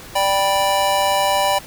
square chord, G major, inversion second, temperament just, 588 / 784 / 980 Hz, D5 / G5 / B5, +2 / 0 / -14 cents, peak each -21 / -20 / -21 dBFS, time 0.15-1.59 s, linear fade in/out 10 ms, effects pink hiss -38 dBFS RMS until 1.66 s

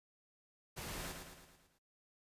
pink noise with echo, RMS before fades -45 dBFS, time 0.76-1.13 s, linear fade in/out 20 ms, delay 110 ms, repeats 6, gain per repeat -5 dB, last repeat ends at 1.79 s, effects noise-tail reverb RT60 0.2 s tail -24 dB re dry + resampled to 32000 Hz

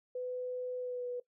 sine tone with pitch glide, 501 to 491.5 Hz, B4 to B4, +25 to -8 cents, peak -35 dBFS, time 0.15-1.2 s, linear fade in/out 5 ms, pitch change -33 cents, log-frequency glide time 0.78-1.07 s, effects noise-tail reverb RT60 0.1 s tail -18 dB re dry

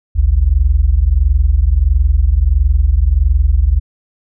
sine tone pair together, 51.9 / 73.4 Hz, G#1 / D2, 0 / 0 cents, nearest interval tritone, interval 600 cents, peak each -11 dBFS, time 0.15-3.8 s, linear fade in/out 20 ms, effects none

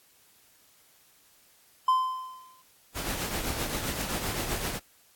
triangle tone with exponential decay, 1031 Hz, C6, 26 cents flat, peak -16 dBFS, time 1.88-2.62 s, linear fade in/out 5 ms, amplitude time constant 160 ms
pink noise with tremolo, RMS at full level -30 dBFS, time 2.94-4.8 s, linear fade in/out 50 ms, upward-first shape triangle, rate 7.7 Hz, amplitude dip 50%
effects white hiss -61 dBFS RMS until 5.15 s + AAC 64 kbps

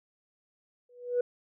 sine tone with exponential growth, 489.2 Hz, B4, 16 cents flat, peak -20 dBFS, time 0.89-1.21 s, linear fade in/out 5 ms, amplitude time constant 69 ms, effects tanh soft clip ceiling -20 dBFS

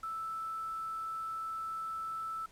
sine tone with quantisation, 1318.5 Hz, E6, in tune, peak -36 dBFS, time 0.03-2.46 s, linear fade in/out 5 ms, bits 9, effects pink hiss -62 dBFS RMS until 2.51 s + low-pass 11000 Hz 12 dB/octave

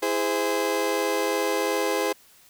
30% pulse chord, E augmented, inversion none, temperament just, 329.6 / 412 / 515 Hz, E4 / G#4 / B#4, 0 / -14 / -28 cents, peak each -27 / -24 / -24 dBFS, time 0.02-2.13 s, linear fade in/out 10 ms, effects white hiss -55 dBFS RMS until 2.49 s

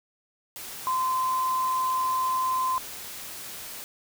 sine tone in noise, 1033 Hz, C6, 22 cents flat, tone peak -23 dBFS, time 0.87-2.78 s, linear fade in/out 0 ms, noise white, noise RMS -39 dBFS, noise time 0.56-3.84 s, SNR +13 dB, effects none

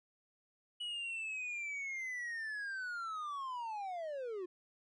triangle linear sweep, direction down, 2941 to 347.3 Hz, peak -37 dBFS, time 0.8-4.46 s, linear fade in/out 10 ms, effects resampled to 22050 Hz

